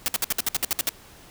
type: noise bursts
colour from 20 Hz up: white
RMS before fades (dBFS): -23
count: 11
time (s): 0.06-0.891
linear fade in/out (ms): 0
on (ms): 21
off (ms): 60
effects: pink hiss -49 dBFS RMS until 1.3 s